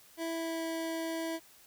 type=tone with pitch glide; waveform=25% pulse; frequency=329.6 to 327.1 Hz; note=E4 to E4; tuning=0 to -13 cents; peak=-30 dBFS; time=0.17-1.4 s; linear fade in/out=50 ms; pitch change=-13 cents; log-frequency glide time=0.32-0.65 s; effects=white hiss -59 dBFS RMS until 1.66 s